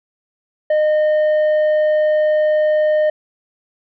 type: tone with tanh clipping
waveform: sine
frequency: 612 Hz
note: D#5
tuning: 29 cents flat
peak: -13 dBFS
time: 0.7-3.1 s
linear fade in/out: 5 ms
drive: 5 dB
effects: none